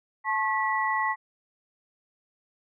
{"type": "tone cluster", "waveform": "sine", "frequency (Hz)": [872, 1084, 1951], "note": ["A5", "C#6", "B6"], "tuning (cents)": [-16, -39, -22], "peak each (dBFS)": -28, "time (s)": [0.24, 1.16], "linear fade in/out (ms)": 50, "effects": []}